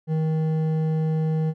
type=tone with hard clipping; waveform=sine; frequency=158 Hz; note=D#3; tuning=27 cents sharp; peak=-22 dBFS; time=0.07-1.54 s; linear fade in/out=50 ms; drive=8 dB; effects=none